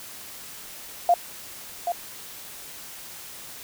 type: tone with echo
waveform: sine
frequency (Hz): 698.5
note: F5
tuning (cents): 0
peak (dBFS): -14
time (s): 1.09-1.14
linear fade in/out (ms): 2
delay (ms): 780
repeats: 1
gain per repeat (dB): -8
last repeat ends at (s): 1.92
effects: white hiss -41 dBFS RMS until 3.63 s